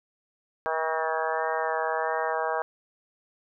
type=harmonic tone; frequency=160 Hz; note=D#3; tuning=49 cents sharp; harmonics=3 / 4 / 5 / 6 / 7 / 8 / 9 / 10; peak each=-32 / -31 / -32 / -33 / -34 / -37 / -41 / -35 dBFS; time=0.66-2.62 s; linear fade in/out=0 ms
type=tone with vibrato; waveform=sine; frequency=1760 Hz; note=A6; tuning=in tune; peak=-38 dBFS; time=0.7-2.35 s; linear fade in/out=50 ms; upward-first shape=sine; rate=1.5 Hz; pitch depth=82 cents each way
effects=none